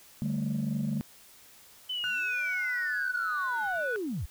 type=chord; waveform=sine; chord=D suspended fourth; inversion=none; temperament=equal; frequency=146.83 / 196 / 220 Hz; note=D3 / G3 / A3; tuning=0 / 0 / 0 cents; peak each=-31 / -32 / -30 dBFS; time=0.22-1.01 s; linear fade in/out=0 ms
type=linear sweep; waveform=sine; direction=down; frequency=3043 to 50.7 Hz; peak=-30 dBFS; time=1.89-4.26 s; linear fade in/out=10 ms
type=tone; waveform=sine; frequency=1480 Hz; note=F#6; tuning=in tune; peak=-29 dBFS; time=2.04-3.96 s; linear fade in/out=0 ms
effects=tanh soft clip ceiling -23 dBFS + white hiss -55 dBFS RMS until 4.3 s